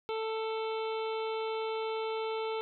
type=harmonic tone; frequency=442.8 Hz; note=A4; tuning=11 cents sharp; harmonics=1 / 2 / 3 / 5 / 6 / 7 / 8 / 9; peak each=-33 / -39 / -43 / -47 / -49 / -50 / -51 / -52 dBFS; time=0.09-2.61 s; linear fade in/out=0 ms; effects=none